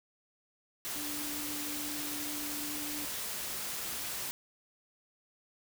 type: tone in noise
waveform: sine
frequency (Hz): 295.6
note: D4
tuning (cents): +11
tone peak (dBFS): -42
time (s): 0.96-3.05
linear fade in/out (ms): 0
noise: white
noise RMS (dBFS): -38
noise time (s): 0.85-4.31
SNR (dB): -7
effects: none